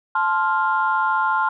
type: chord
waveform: sine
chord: F major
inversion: first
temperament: just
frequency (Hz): 873.1 / 1047.7 / 1396.9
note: A5 / C6 / F6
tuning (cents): -14 / +2 / 0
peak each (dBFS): -21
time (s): 0.15-1.49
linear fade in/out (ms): 5
effects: tanh soft clip ceiling -8 dBFS